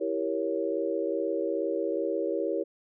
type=chord; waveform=sine; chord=E diminished seventh; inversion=none; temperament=equal with one note detuned; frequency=329.6 / 392 / 468.6 / 554.4 Hz; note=E4 / G4 / Bb4 / Db5; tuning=0 / 0 / +9 / 0 cents; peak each=-32 dBFS; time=0-2.64 s; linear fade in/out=20 ms; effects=none